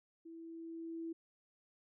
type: tone with level ramp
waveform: sine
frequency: 329.6 Hz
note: E4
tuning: in tune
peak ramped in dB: -49 to -39 dBFS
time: 0.25-1.13 s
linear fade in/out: 10 ms
effects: none